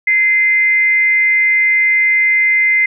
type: tone with frequency modulation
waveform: sine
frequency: 2070 Hz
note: C7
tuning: 19 cents flat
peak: -9 dBFS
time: 0.07-2.86 s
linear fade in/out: 5 ms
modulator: 370 Hz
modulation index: 0.22
effects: none